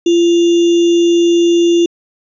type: tone with sample-and-hold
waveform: sine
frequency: 342.4 Hz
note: F4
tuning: 34 cents flat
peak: -7 dBFS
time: 0.06-1.86 s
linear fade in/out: 5 ms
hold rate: 3150 Hz
effects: resampled to 16000 Hz